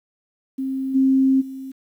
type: tone with level steps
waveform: sine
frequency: 266 Hz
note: C4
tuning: 29 cents sharp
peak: -22 / -13 / -30 dBFS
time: 0.58-1.72 s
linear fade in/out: 10 ms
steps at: 0.94 / 1.4 s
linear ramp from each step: 20 ms
effects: 9-bit